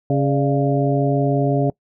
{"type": "harmonic tone with a mistuned harmonic", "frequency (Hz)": 138.59, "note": "C#3", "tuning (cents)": 0, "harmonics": [1, 2, 3, 4, 5], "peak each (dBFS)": [-18, -21, -23, -24, -25], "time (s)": [0.1, 1.7], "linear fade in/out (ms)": 2, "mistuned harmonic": 4, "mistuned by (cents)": 100, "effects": ["noise-tail reverb RT60 0.1 s tail -24 dB re dry"]}